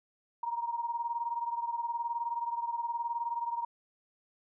sine beating tone pair, 936 / 955 Hz, A#5 / A#5, +7 / +42 cents, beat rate 19 Hz, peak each -33 / -37 dBFS, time 0.43-3.65 s, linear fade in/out 5 ms, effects none

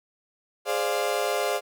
35% pulse chord, D half-diminished seventh, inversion second, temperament equal with one note detuned, 415.3 / 523.3 / 592.4 / 698.5 Hz, Ab4 / C5 / D5 / F5, 0 / 0 / +15 / 0 cents, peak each -28 dBFS, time 0.65-1.61 s, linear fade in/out 50 ms, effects none

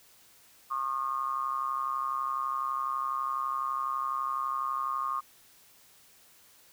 triangle ring-modulated tone, 66 Hz, C2, 16 cents sharp, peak -24 dBFS, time 0.7-5.21 s, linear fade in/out 20 ms, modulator 1150 Hz, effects white hiss -59 dBFS RMS until 6.72 s

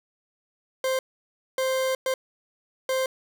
40% pulse tone bursts at uneven times, 523.3 Hz, C5, in tune, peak -22 dBFS, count 4, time 0.84-0.99 / 1.58-1.95 / 2.06-2.14 / 2.89-3.06 s, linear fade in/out 2 ms, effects none

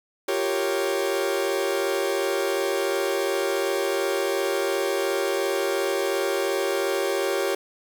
40% pulse chord, G half-diminished seventh, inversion third, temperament equal, 349.2 / 392 / 466.2 / 554.4 Hz, F4 / G4 / Bb4 / Db5, 0 / 0 / 0 / 0 cents, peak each -30 / -25 / -30 / -27 dBFS, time 0.28-7.55 s, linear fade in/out 5 ms, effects 8-bit

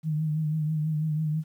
sine tone with vibrato, 154.7 Hz, D#3, 10 cents flat, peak -24 dBFS, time 0.03-1.44 s, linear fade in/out 50 ms, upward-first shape triangle, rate 6.1 Hz, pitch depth 52 cents each way, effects 10-bit

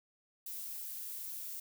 violet noise, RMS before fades -43 dBFS, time 0.46-1.6 s, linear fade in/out 5 ms, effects none

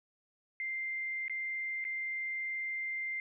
sine tone with dropouts, 2093 Hz, C7, in tune, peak -34 dBFS, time 0.6-3.2 s, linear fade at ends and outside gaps 1 ms, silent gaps 1.281-1.297 / 1.842-1.85 s, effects none

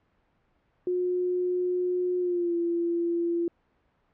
sine tone with pitch glide, 360.5 to 341.3 Hz, F#4 to F4, -45 to -40 cents, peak -24 dBFS, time 0.87-3.48 s, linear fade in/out 2 ms, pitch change -95 cents, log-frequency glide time 2.19-2.55 s, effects pink hiss -69 dBFS RMS until 4.13 s + low-pass 2000 Hz 12 dB/octave

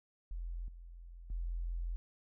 sine tone with level steps, 42.75 Hz, F1, 36 cents flat, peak -38 / -48 / -35 dBFS, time 0.31-1.96 s, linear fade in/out 0 ms, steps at 0.68 / 1.3 s, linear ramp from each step 2 ms, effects none

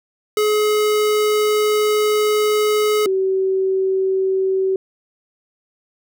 square / sine tone pair in turn, 423.7 / 381.2 Hz, G#4 / G4, +35 / -48 cents, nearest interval major second, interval 183 cents, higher first, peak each -15 dBFS, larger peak neither, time 0.37-3.06 / 3.06-4.76 s, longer first, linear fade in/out 2 ms, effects none

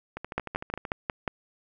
two click trains, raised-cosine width 0.5 ms, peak -12 / -20 dBFS, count 6 / 10, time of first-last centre 0.38-1.278 / 0.17-0.852 s, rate 5.57 / 13.2 Hz, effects none

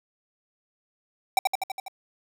square tone with echo, 770 Hz, G5, 31 cents flat, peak -17 dBFS, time 1.37-1.39 s, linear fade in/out 2 ms, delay 82 ms, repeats 6, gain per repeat -3 dB, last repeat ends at 1.882 s, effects none

